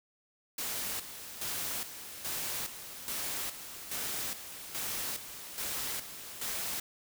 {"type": "noise with tremolo", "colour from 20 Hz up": "white", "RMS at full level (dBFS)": -36, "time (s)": [0.58, 6.8], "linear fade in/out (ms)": 5, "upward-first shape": "square", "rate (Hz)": 1.2, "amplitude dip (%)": 65, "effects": []}